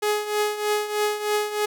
sawtooth tone with tremolo, 419.7 Hz, G#4, 18 cents sharp, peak -15 dBFS, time 0.02-1.66 s, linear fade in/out 10 ms, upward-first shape triangle, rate 3.2 Hz, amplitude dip 75%, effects none

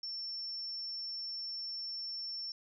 sine tone, 5410 Hz, E8, 44 cents sharp, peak -38 dBFS, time 0.03-2.52 s, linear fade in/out 2 ms, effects none

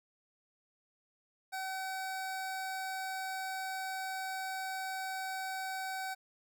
25% pulse tone, 761 Hz, F#5, 48 cents sharp, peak -33 dBFS, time 1.52-6.15 s, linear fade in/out 20 ms, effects none

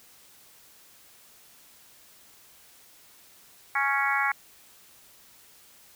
harmonic tone, 277.2 Hz, C#4, in tune, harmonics 3 / 4 / 5 / 6 / 7 / 8, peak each -30 / -30 / -30 / -30 / -30 / -30 dBFS, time 3.75-4.32 s, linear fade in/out 5 ms, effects white hiss -55 dBFS RMS until 5.95 s

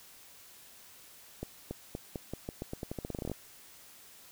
accelerating click train, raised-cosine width 2 ms, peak -23 dBFS, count 20, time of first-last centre 1.43-3.316 s, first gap 280 ms, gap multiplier 0.86, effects white hiss -55 dBFS RMS until 4.31 s

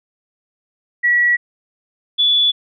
sine tone pair in turn, 1932 / 3442 Hz, B6 / A7, -39 / -39 cents, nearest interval minor seventh, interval 1000 cents, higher second, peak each -11 dBFS, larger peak neither, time 1.03-1.37 / 2.18-2.52 s, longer neither, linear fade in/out 20 ms, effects none

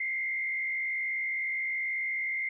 sine tone with frequency modulation, 2102 Hz, C7, 7 cents sharp, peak -29 dBFS, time 0-2.49 s, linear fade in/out 5 ms, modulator 61.1 Hz, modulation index 1, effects none

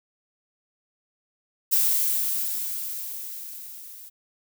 violet noise with level ramp, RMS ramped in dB -20 to -44 dBFS, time 1.71-4.1 s, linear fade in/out 20 ms, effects none

